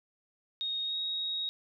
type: tone with pitch glide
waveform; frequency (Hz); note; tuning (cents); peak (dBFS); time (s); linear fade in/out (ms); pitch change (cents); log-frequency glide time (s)
sine; 3729 to 3775; A#7 to A#7; 0 to +21; -31; 0.61-1.49; 0; +21; 0.84-0.97
effects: none